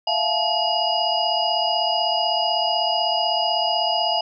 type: tone cluster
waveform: sine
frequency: 670 / 706 / 861 / 2878 / 4922 Hz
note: E5 / F5 / A5 / F#7 / D#8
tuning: +28 / +19 / -38 / -49 / -20 cents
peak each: -25 dBFS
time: 0.07-4.21 s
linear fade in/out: 5 ms
effects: none